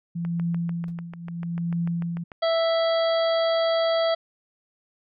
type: tone with tremolo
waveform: sine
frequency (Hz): 170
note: F3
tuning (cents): -46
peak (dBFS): -22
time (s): 0.15-2.24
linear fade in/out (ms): 10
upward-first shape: triangle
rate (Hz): 0.75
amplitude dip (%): 85
type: click train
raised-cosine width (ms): 0.5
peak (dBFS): -25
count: 15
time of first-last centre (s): 0.25-2.318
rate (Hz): 6.77
type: noise with exponential decay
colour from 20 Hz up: brown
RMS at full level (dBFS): -38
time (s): 0.88-0.95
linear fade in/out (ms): 1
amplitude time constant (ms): 15
type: harmonic tone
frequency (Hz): 659.3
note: E5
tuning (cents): 0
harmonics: 1 / 2 / 3 / 5 / 6 / 7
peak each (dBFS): -20 / -31 / -35 / -33 / -41 / -36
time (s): 2.42-4.15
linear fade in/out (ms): 10
effects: none